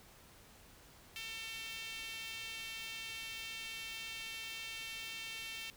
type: tone with high-pass filter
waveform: sawtooth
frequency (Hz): 449.1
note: A4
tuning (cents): +35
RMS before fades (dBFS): -45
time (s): 1.16-5.7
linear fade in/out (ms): 0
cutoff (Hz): 2700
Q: 2.9
effects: pink hiss -60 dBFS RMS until 5.76 s